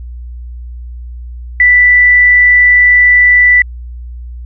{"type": "tone", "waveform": "sine", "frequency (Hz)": 1975.5, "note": "B6", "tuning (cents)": 0, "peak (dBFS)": -3, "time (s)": [1.6, 3.62], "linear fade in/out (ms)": 2, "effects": ["added 60 Hz sine -23 dBFS peak until 4.45 s"]}